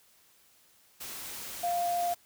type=tone in noise; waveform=sine; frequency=699 Hz; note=F5; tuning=1 cent sharp; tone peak=-27 dBFS; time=1.63-2.14 s; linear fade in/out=10 ms; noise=white; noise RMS=-41 dBFS; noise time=1-2.15 s; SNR=+11 dB; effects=white hiss -63 dBFS RMS until 2.25 s